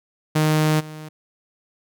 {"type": "tone with level steps", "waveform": "sawtooth", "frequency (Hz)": 154.7, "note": "D#3", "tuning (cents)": -10, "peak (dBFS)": [-12, -30], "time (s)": [0.35, 1.09], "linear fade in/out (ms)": 10, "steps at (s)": 0.79, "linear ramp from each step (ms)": 20, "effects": []}